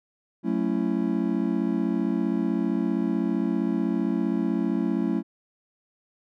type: chord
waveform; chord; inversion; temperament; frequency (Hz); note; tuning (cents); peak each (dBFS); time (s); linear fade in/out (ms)
triangle; F# minor seventh; none; just; 185 / 222 / 277.5 / 333; F#3 / A3 / C#4 / E4; 0 / +16 / +2 / +18; -27 / -25 / -26 / -27; 0.43-5.23; 50
effects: none